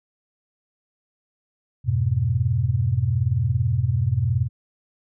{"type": "chord", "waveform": "sine", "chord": "F diminished", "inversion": "none", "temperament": "just", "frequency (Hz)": [87.31, 104.77, 125.72], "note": ["F2", "Ab2", "Cb3"], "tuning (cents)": [0, 16, 31], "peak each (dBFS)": [-25, -23, -21], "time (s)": [1.84, 4.49], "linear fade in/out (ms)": 50, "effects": []}